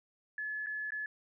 sine tone with dropouts, 1714 Hz, A6, 46 cents flat, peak -35 dBFS, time 0.38-1.06 s, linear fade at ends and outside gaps 2 ms, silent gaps 0.662-0.668 / 0.906-0.92 s, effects none

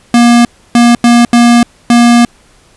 square tone bursts at uneven times, 237.7 Hz, A#3, 34 cents sharp, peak -3 dBFS, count 5, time 0.14-0.45 / 0.75-0.95 / 1.04-1.25 / 1.33-1.63 / 1.9-2.25 s, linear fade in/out 2 ms, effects pink hiss -45 dBFS RMS until 2.76 s + resampled to 24000 Hz

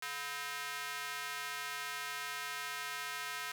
square tone with high-pass filter, 142.9 Hz, D3, 47 cents flat, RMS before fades -41 dBFS, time 0.02-3.52 s, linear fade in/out 5 ms, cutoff 1500 Hz, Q 1.4, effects 10-bit

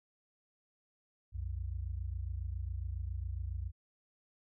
sine tone pair together, 61.82 / 89.1 Hz, B1 / F2, +2 / +35 cents, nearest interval tritone, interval 633 cents, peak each -38 / -39 dBFS, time 1.32-3.72 s, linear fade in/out 50 ms, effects none

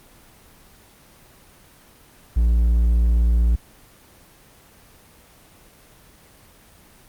triangle tone, 57.8 Hz, A#1, 14 cents flat, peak -12 dBFS, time 2.36-3.56 s, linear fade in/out 10 ms, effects pink hiss -50 dBFS RMS until 7.08 s + Opus 24 kbps

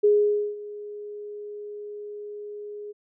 sine tone with ADSR envelope, 415.3 Hz, G#4, in tune, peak -14 dBFS, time 0.03-2.93 s, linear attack 15 ms, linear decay 510 ms, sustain -20 dB, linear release 24 ms, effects none

